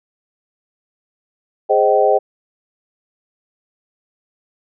sine chord, Ab major seventh, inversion none, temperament equal with one note detuned, 415.3 / 523.3 / 622.3 / 769.2 Hz, Ab4 / C5 / Eb5 / G5, 0 / 0 / 0 / -33 cents, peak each -16 dBFS, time 1.69-2.19 s, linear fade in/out 20 ms, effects none

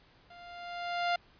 sawtooth tone with level ramp, 698.5 Hz, F5, in tune, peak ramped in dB -47 to -22 dBFS, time 0.3-1.16 s, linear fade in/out 5 ms, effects pink hiss -62 dBFS RMS until 1.39 s + resampled to 11025 Hz

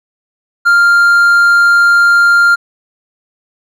triangle tone, 1396.9 Hz, F6, in tune, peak -3 dBFS, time 0.65-2.56 s, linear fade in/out 20 ms, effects none

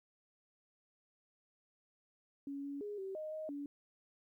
sine tone with pitch steps, 279.8 / 282.2 / 413.3 / 385 / 619 / 625 / 285.8 Hz, C#4 / C#4 / G#4 / G4 / D#5 / D#5 / D4, +16 / +31 / -8 / -31 / -9 / +8 / -47 cents, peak -40 dBFS, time 2.47-3.66 s, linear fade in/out 2 ms, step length 170 ms, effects 13-bit

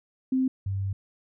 sine tone pair in turn, 260.4 / 97.54 Hz, C4 / G2, -8 / -8 cents, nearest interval octave + perfect fourth, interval 1700 cents, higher first, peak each -21 / -26 dBFS, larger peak first, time 0.32-0.48 / 0.66-0.93 s, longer second, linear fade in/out 5 ms, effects none

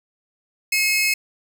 sawtooth tone pair together, 2156 / 2564 Hz, C#7 / E7, -49 / -49 cents, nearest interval minor third, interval 300 cents, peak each -18 / -16 dBFS, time 0.72-1.14 s, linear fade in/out 5 ms, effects none

